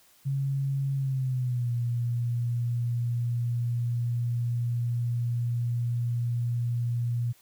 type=tone with pitch glide; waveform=sine; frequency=137.1 to 119.35 Hz; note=C#3 to A#2; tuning=-19 to +41 cents; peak=-25 dBFS; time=0.25-7.33 s; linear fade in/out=20 ms; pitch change=-240 cents; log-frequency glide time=0.96-1.71 s; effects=white hiss -60 dBFS RMS until 7.41 s